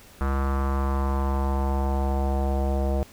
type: tone with low-pass filter sweep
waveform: square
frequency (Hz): 68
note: C#2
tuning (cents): -33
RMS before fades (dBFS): -24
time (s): 0.21-3.03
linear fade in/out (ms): 0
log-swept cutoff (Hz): 1300 to 640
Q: 3.3
effects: pink hiss -50 dBFS RMS until 3.12 s